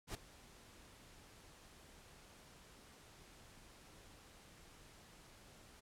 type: noise with ADSR envelope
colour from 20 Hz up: pink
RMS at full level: -44 dBFS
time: 0.07-5.81 s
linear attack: 75 ms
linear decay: 9 ms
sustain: -17 dB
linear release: 19 ms
effects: low-pass 11000 Hz 12 dB/octave